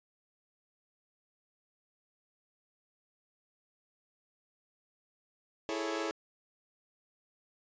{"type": "chord", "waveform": "sawtooth", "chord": "A major seventh", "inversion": "second", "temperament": "equal", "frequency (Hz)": [329.6, 415.3, 440, 554.4], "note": ["E4", "G#4", "A4", "C#5"], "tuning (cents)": [0, 0, 0, 0], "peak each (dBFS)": [-33, -36, -36, -36], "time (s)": [5.69, 6.11], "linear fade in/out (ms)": 0, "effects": ["resampled to 16000 Hz"]}